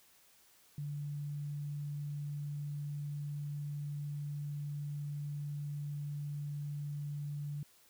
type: tone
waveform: sine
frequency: 145.6 Hz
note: D3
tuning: 15 cents flat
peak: -37 dBFS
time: 0.78-7.63 s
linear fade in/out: 2 ms
effects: white hiss -65 dBFS RMS until 7.89 s